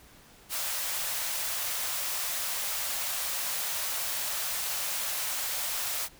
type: high-pass noise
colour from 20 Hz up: white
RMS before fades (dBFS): -32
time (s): 0.49-6.09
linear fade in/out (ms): 50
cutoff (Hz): 520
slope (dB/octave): 48
effects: pink hiss -55 dBFS RMS until 6.19 s